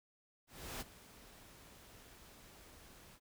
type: noise with ADSR envelope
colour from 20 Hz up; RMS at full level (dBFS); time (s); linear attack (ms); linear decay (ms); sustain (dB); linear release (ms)
pink; -43; 0.47-3.2; 340; 22; -16; 60
effects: none